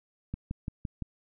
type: click train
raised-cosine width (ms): 5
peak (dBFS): -21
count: 5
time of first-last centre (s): 0.34-1.023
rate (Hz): 5.86
effects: none